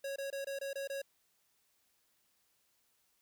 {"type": "tone bursts", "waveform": "square", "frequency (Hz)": 551, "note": "C#5", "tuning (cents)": -11, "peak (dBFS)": -38, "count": 7, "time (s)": [0.04, 1.018], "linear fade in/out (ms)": 5, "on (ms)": 120, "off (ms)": 23, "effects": ["white hiss -75 dBFS RMS until 3.21 s"]}